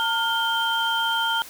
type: tone cluster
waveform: sine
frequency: 908 / 1413 / 3146 Hz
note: A#5 / F6 / G7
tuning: -46 / +20 / +6 cents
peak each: -25 dBFS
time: 0-1.42 s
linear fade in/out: 0 ms
effects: white hiss -42 dBFS RMS until 1.49 s